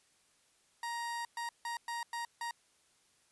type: tone bursts at uneven times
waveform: 30% pulse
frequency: 939 Hz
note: A#5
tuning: 12 cents sharp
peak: -34 dBFS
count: 6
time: 0.83-1.25 / 1.37-1.49 / 1.65-1.77 / 1.88-2.03 / 2.13-2.25 / 2.41-2.51 s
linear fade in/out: 2 ms
effects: white hiss -70 dBFS RMS until 3.31 s + resampled to 24000 Hz